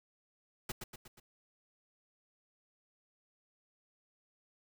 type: noise with echo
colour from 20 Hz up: pink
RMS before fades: -39 dBFS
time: 0.69-0.72 s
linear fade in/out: 5 ms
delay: 120 ms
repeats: 4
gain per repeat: -5 dB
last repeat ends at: 1.2 s
effects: none